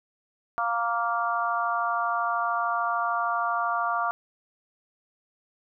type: harmonic tone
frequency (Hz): 233.1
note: A#3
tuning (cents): 0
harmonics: 3 / 4 / 5 / 6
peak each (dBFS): -29 / -32 / -27 / -31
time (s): 0.58-4.11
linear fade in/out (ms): 0
effects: none